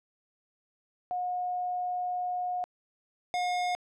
sine / square tone pair in turn, 722 / 718 Hz, F#5 / F5, -43 / +48 cents, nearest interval unison, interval 9 cents, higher first, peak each -29 / -28 dBFS, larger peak second, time 1.11-2.64 / 3.34-3.75 s, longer first, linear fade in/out 0 ms, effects low-pass 6000 Hz 12 dB/octave

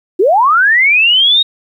sine linear sweep, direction up, 329.6 to 3781 Hz, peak -6 dBFS, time 0.19-1.43 s, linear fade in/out 10 ms, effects 8-bit

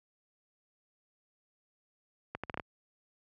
accelerating click train, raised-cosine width 0.5 ms, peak -21 dBFS, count 6, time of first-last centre 2.35-2.598 s, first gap 86 ms, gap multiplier 0.72, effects high-pass 60 Hz 12 dB/octave

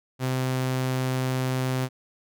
sawtooth tone, 129.4 Hz, C3, 19 cents flat, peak -20 dBFS, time 0.19-1.89 s, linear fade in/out 50 ms, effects none

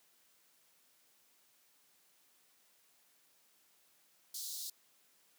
pink high-pass noise, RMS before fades -43 dBFS, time 4.34-4.7 s, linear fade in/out 5 ms, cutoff 3900 Hz, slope 48 dB/octave, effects white hiss -70 dBFS RMS until 5.38 s + high-pass 150 Hz 12 dB/octave

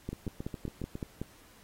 two click trains, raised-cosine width 3 ms, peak -24 / -22 dBFS, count 7 / 7, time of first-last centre 0.13-0.954 / 0.09-1.216 s, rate 7.28 / 5.33 Hz, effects pink hiss -59 dBFS RMS until 1.63 s + AAC 48 kbps

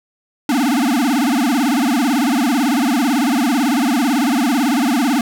square tone with vibrato, 263.3 Hz, C4, 11 cents sharp, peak -14 dBFS, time 0.49-5.21 s, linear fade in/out 2 ms, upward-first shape sine, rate 18 Hz, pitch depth 250 cents each way, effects none

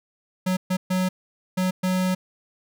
square tone bursts at uneven times, 184.8 Hz, F#3, 2 cents flat, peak -21 dBFS, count 5, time 0.46-0.57 / 0.7-0.77 / 0.9-1.09 / 1.57-1.71 / 1.83-2.15 s, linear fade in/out 10 ms, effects none

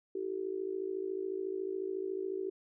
sine tone with amplitude modulation, 381.3 Hz, G4, 48 cents flat, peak -30 dBFS, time 0.15-2.5 s, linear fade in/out 5 ms, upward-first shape sine, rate 54 Hz, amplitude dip 85%, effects none

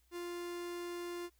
45% pulse tone, 349.2 Hz, F4, in tune, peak -40 dBFS, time 0.11-1.3 s, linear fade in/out 50 ms, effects added 60 Hz sine -70 dBFS peak until 1.39 s + white hiss -75 dBFS RMS until 1.39 s

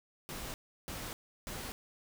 pink noise bursts, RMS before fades -42 dBFS, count 3, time 0.29-1.72 s, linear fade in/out 0 ms, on 250 ms, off 340 ms, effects none

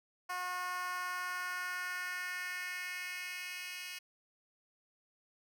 10% pulse tone with high-pass filter sweep, 361.8 Hz, F#4, 39 cents flat, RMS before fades -40 dBFS, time 0.29-3.99 s, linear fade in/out 10 ms, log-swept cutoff 900 to 2900 Hz, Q 2.3, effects none

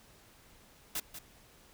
white noise with echo, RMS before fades -35 dBFS, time 0.95-1 s, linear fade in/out 5 ms, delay 190 ms, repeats 1, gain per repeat -10 dB, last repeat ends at 1.19 s, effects pink hiss -60 dBFS RMS until 1.73 s

